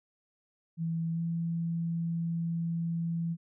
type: tone with pitch glide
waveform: sine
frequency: 164.81 to 167.3 Hz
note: E3 to E3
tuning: 0 to +26 cents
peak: -29 dBFS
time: 0.77-3.37 s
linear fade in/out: 50 ms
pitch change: +26 cents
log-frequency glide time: 1.13-1.2 s
effects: none